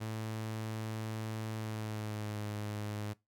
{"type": "tone with pitch glide", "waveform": "sawtooth", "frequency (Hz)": [110, 104.85], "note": ["A2", "G#2"], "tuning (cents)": [0, 17], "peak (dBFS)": -33, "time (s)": [0, 3.14], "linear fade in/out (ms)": 20, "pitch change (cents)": -83, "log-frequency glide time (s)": [1.56, 2.42], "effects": ["noise-tail reverb RT60 0.2 s tail -21 dB re dry"]}